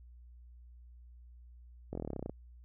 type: slowing click train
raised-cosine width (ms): 2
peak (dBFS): -25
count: 14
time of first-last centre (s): 1.93-2.296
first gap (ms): 22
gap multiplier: 1.04
effects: added 60 Hz sine -52 dBFS peak until 2.64 s